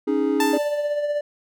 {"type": "chord", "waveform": "triangle", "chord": "C# suspended second", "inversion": "none", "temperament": "equal", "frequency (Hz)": [277.2, 311.1, 415.3], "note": ["C#4", "D#4", "G#4"], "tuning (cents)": [0, 0, 0], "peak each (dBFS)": -21, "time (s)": [0.07, 0.58], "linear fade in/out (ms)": 10}
{"type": "tone with exponential decay", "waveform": "sawtooth", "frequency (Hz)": 885, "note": "A5", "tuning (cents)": 10, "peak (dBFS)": -15, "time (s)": [0.4, 1.05], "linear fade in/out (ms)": 2, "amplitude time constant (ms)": 140}
{"type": "tone with tremolo", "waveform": "triangle", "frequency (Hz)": 587.3, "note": "D5", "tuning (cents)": 0, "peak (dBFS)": -17, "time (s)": [0.53, 1.21], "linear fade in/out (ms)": 5, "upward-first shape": "triangle", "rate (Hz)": 16, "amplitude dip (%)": 50}
{"effects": []}